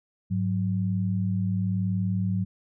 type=tone pair together; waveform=sine; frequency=103.4 / 184.39 Hz; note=G#2 / F#3; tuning=-7 / -6 cents; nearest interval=minor seventh; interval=1001 cents; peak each=-26 dBFS; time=0.3-2.45 s; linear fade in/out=20 ms; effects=none